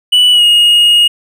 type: tone with pitch glide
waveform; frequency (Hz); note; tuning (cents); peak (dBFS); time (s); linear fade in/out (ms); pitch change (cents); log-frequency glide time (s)
triangle; 2960 to 2869; F#7 to F7; 0 to +46; -3; 0.12-1.08; 10; -54; 0.32-0.43
effects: none